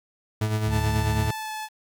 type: tone with tremolo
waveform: 40% pulse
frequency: 107.8 Hz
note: A2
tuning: 35 cents flat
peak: -20 dBFS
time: 0.41-1.31 s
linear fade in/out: 5 ms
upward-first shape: sine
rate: 9.2 Hz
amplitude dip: 50%
type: harmonic tone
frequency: 73.4 Hz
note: D2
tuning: in tune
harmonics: 1 / 2 / 3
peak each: -27 / -33 / -37 dBFS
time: 0.64-1.32 s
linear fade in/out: 50 ms
type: tone with pitch glide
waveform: sawtooth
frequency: 880 to 864.4 Hz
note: A5 to A5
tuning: 0 to -31 cents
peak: -27 dBFS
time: 0.69-1.69 s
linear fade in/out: 50 ms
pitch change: -31 cents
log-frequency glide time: 1.26-1.51 s
effects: 9-bit